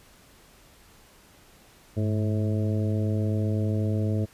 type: harmonic tone with a mistuned harmonic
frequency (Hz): 108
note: A2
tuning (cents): -32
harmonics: 1 / 2 / 3 / 4 / 5 / 6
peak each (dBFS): -24 / -30 / -34 / -36 / -38 / -40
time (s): 1.96-4.26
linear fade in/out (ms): 20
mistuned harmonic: 1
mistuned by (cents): -83
effects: pink hiss -55 dBFS RMS until 4.33 s + resampled to 32000 Hz